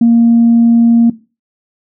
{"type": "tone", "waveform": "sine", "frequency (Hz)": 232.9, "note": "A#3", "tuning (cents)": -1, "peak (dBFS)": -3, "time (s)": [0.01, 1.1], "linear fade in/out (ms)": 5, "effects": ["noise-tail reverb RT60 0.3 s tail -18 dB re dry", "tanh soft clip ceiling -1 dBFS"]}